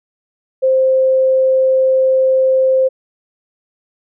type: tone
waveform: sine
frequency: 524 Hz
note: C5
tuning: 2 cents sharp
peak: -9 dBFS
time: 0.62-2.89 s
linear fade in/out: 20 ms
effects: none